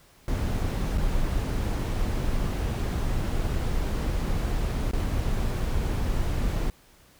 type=noise with dropouts; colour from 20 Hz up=brown; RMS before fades=-26 dBFS; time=0.28-6.7 s; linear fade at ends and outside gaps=1 ms; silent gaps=0.975-0.98 / 4.913-4.934 s; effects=pink hiss -57 dBFS RMS until 7.19 s